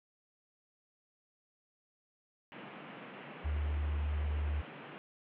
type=band-pass noise; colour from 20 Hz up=pink; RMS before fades=-49 dBFS; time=2.52-4.98 s; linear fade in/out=0 ms; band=140 to 3000 Hz; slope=48 dB/octave
type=tone; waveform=sine; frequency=74.2 Hz; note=D2; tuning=18 cents sharp; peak=-31 dBFS; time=3.44-4.62 s; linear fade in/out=20 ms
effects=none